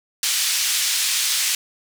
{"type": "band-pass noise", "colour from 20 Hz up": "white", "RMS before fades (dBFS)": -21, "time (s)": [0.23, 1.55], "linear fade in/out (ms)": 2, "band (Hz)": [2400, 7800], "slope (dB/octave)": 12, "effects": []}